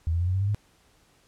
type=tone with pitch steps; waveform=sine; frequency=81.4 / 84.76 / 88.26 / 91.9 / 95.69 / 99.64 / 103.75 Hz; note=E2 / E2 / F2 / F#2 / G2 / G2 / G#2; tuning=-21 / +49 / +19 / -11 / -41 / +29 / -1 cents; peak=-22 dBFS; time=0.07-0.546 s; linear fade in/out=0 ms; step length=68 ms; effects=pink hiss -62 dBFS RMS until 1.27 s + low-pass 11000 Hz 12 dB/octave